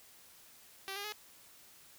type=tone with pitch steps; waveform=5% pulse; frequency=388.2 / 404.9 / 422.4 Hz; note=G4 / G#4 / G#4; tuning=-17 / -44 / +29 cents; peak=-28 dBFS; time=0.88-1.123 s; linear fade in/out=0 ms; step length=81 ms; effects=white hiss -59 dBFS RMS until 1.98 s